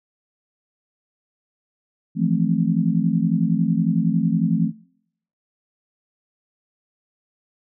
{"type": "chord", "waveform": "sine", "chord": "F major seventh", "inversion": "third", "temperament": "just", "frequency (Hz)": [163.7, 174.61, 218.3, 261.9], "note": ["E3", "F3", "A3", "C4"], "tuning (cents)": [-12, 0, -13, 2], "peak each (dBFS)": [-22, -21, -22, -25], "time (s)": [2.15, 4.72], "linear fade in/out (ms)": 50, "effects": ["noise-tail reverb RT60 0.7 s tail -24 dB re dry"]}